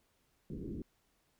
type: low-pass noise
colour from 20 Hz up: white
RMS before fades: -42 dBFS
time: 0.5-0.82 s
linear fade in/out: 2 ms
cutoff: 380 Hz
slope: 48 dB/octave
effects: pink hiss -75 dBFS RMS until 1.39 s